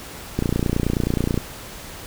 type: click train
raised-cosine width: 3 ms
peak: -7 dBFS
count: 30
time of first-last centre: 0.39-1.376 s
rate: 29.4 Hz
effects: pink hiss -37 dBFS RMS until 2.06 s